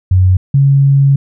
sine tone pair in turn, 92.5 / 138.59 Hz, F#2 / C#3, 0 / 0 cents, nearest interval perfect fifth, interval 700 cents, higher second, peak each -5 dBFS, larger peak neither, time 0.11-0.37 / 0.54-1.16 s, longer second, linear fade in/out 5 ms, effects none

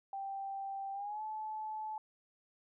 sine tone with pitch glide, 784 to 864.9 Hz, G5 to A5, 0 to -30 cents, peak -38 dBFS, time 0.13-1.98 s, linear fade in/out 2 ms, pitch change +170 cents, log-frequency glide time 0.93-1.22 s, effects none

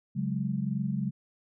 sine chord, C# suspended fourth, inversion none, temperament equal, 138.59 / 185 / 207.7 Hz, C#3 / F#3 / G#3, 0 / 0 / 0 cents, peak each -32 dBFS, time 0.15-1.11 s, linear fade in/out 20 ms, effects none

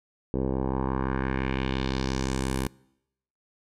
10% pulse tone with low-pass filter sweep, 65.8 Hz, C2, 10 cents sharp, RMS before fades -28 dBFS, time 0.34-2.67 s, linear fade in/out 0 ms, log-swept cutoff 490 to 12000 Hz, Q 2, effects noise-tail reverb RT60 0.8 s tail -24 dB re dry

